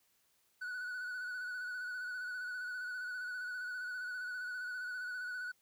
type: tone with vibrato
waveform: triangle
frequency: 1480 Hz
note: F#6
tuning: in tune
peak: -37 dBFS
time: 0.61-5.52 s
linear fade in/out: 10 ms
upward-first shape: square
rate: 15 Hz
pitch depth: 27 cents each way
effects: white hiss -74 dBFS RMS until 5.61 s